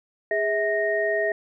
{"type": "tone cluster", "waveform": "sine", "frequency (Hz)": [412.1, 648, 1859], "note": ["G#4", "E5", "A#6"], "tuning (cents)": [-13, -30, -5], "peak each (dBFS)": [-26, -24, -26], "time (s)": [0.31, 1.32], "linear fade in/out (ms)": 2, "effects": []}